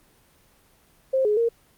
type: tone with pitch steps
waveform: sine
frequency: 528 / 420 / 464.2 Hz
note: C5 / G#4 / A#4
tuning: +16 / +19 / -7 cents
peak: -18 dBFS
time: 1.13-1.49 s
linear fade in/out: 10 ms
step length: 120 ms
effects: pink hiss -59 dBFS RMS until 1.77 s + Opus 24 kbps